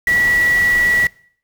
sine tone in noise, 1942 Hz, B6, 30 cents flat, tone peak -12 dBFS, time 0.07-1.07 s, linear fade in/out 2 ms, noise pink, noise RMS -28 dBFS, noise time 0.07-1.07 s, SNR +13 dB, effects noise-tail reverb RT60 0.6 s tail -23 dB re dry

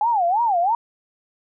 sine tone with vibrato, 807 Hz, G#5, 50 cents flat, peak -16 dBFS, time 0.01-0.75 s, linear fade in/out 2 ms, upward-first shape sine, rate 3 Hz, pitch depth 290 cents each way, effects none

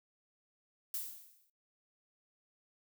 violet noise with exponential decay, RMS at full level -36 dBFS, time 0.94-1.5 s, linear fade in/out 2 ms, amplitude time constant 120 ms, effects noise-tail reverb RT60 0.3 s tail -26 dB re dry

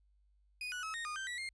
35% pulse tone with pitch steps, 2479 / 1472 / 1289 / 1854 / 1225 / 1561 / 1946 / 2121 Hz, D#7 / F#6 / E6 / A#6 / D#6 / G6 / B6 / C7, -7 / -9 / -39 / -10 / -27 / -8 / -26 / +23 cents, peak -37 dBFS, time 0.61-1.49 s, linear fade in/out 2 ms, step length 110 ms, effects added 50 Hz sine -67 dBFS peak until 1.53 s + resampled to 22050 Hz

